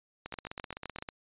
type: two click trains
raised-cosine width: 0.3 ms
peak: -23 / -22 dBFS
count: 14 / 6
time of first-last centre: 0.26-1.088 / 0.34-0.986 s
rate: 15.7 / 7.74 Hz
effects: resampled to 8000 Hz